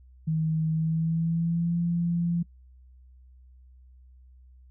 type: tone with pitch glide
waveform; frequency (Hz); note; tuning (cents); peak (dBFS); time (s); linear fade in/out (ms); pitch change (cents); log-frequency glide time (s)
sine; 158.7 to 171.08; D#3 to F3; +35 to -35; -23; 0.27-2.43; 10; +130; 0.71-1.77
effects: noise-tail reverb RT60 0.1 s tail -26 dB re dry + added 63 Hz sine -50 dBFS peak until 4.7 s